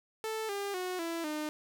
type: tone with pitch steps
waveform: sawtooth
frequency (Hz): 440 / 401.2 / 365.7 / 333.5 / 304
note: A4 / G4 / F#4 / E4 / D#4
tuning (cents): 0 / +40 / -20 / +20 / -40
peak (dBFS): -30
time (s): 0.24-1.49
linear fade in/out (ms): 0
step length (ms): 250
effects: none